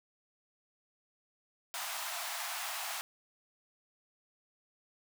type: high-pass noise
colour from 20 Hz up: pink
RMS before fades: -39 dBFS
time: 1.74-3.01 s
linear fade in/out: 0 ms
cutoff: 650 Hz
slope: 96 dB/octave
effects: none